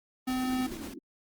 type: tone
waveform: square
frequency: 256.3 Hz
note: C4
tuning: 36 cents flat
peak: -29 dBFS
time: 0.27-0.67 s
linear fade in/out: 10 ms
type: noise with tremolo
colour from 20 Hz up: pink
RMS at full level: -43 dBFS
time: 0.28-0.94 s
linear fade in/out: 10 ms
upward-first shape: square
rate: 9.2 Hz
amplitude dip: 35%
type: band-pass noise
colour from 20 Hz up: white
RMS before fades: -42 dBFS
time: 0.43-0.99 s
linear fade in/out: 10 ms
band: 210 to 360 Hz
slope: 96 dB/octave
effects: Opus 32 kbps